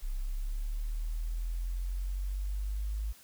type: linear sweep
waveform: sine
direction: up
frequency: 32.25 to 53 Hz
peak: -31 dBFS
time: 0.02-3.13 s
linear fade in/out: 20 ms
effects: white hiss -57 dBFS RMS until 3.23 s